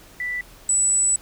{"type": "tone pair in turn", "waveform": "sine", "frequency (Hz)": [1975.5, 7902], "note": ["B6", "B8"], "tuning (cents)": [0, 0], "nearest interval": "2 octaves", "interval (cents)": 2400, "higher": "second", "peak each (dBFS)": [-24, -16], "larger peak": "second", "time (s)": [[0.2, 0.41], [0.69, 1.16]], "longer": "second", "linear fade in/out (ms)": 2, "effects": ["added 40 Hz sine -49 dBFS peak until 1.21 s", "pink hiss -48 dBFS RMS until 1.21 s"]}